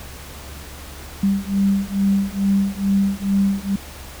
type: beating tone pair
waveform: sine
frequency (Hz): 196 / 198.3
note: G3 / G3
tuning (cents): 0 / +20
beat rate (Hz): 2.3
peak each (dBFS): -19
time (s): 1.23-3.76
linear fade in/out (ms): 5
effects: added 71 Hz sine -38 dBFS peak until 4.2 s + pink hiss -38 dBFS RMS until 4.2 s